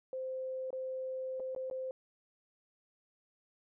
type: tone with dropouts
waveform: sine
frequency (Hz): 520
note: C5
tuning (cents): -11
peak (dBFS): -36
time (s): 0.13-1.91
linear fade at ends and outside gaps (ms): 1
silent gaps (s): 0.705-0.729 / 1.398-1.402 / 1.549-1.562 / 1.7-1.711
effects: none